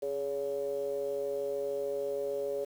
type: ring-modulated tone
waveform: triangle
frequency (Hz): 73.42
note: D2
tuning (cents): 0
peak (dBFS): -26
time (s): 0.02-2.65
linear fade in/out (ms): 10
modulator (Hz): 490
effects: 9-bit